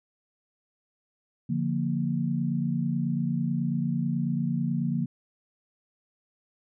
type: chord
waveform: sine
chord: Bb major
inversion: first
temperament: just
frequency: 145.68 / 174.81 / 233.1 Hz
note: D3 / F3 / Bb3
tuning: -14 / +2 / 0 cents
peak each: -29 dBFS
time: 1.49-5.06 s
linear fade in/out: 10 ms
effects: none